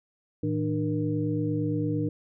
sine tone cluster, 111.7 / 160.5 / 299.8 / 472.7 Hz, A2 / E3 / D4 / A#4, +27 / -46 / +36 / +24 cents, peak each -30 / -31 / -28 / -34 dBFS, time 0.43-2.09 s, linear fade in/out 5 ms, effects none

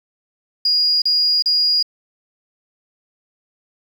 sine tone bursts, 4869 Hz, D#8, 38 cents flat, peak -13 dBFS, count 3, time 0.65-1.828 s, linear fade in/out 5 ms, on 370 ms, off 34 ms, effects 7-bit

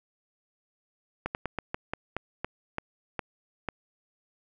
slowing click train, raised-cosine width 0.5 ms, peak -15 dBFS, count 11, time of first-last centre 1.26-3.687 s, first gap 89 ms, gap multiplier 1.21, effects none

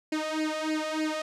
sawtooth tone with flanger, 311.1 Hz, D#4, in tune, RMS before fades -30 dBFS, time 0.12-1.22 s, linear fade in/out 5 ms, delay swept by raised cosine 0.41 to 1.71 ms, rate 3.3 Hz, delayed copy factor +0.85, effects low-pass 7000 Hz 12 dB/octave

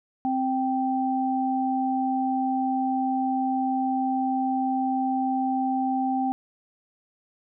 sine tone pair together, 261.6 / 781.7 Hz, C4 / G5, 0 / -5 cents, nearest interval octave + perfect fifth, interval 1895 cents, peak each -25 dBFS, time 0.25-6.32 s, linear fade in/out 0 ms, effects none

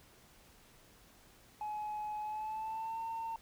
sine tone with pitch glide, 846 to 906.7 Hz, G#5 to A#5, +32 to -48 cents, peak -35 dBFS, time 1.61-3.36 s, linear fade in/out 2 ms, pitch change +120 cents, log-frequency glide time 2.21-3.01 s, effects tanh soft clip ceiling -35 dBFS + pink hiss -62 dBFS RMS until 3.41 s

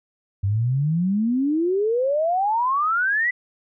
sine exponential sweep, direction up, 94.9 to 2011 Hz, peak -18 dBFS, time 0.43-3.31 s, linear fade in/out 10 ms, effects none

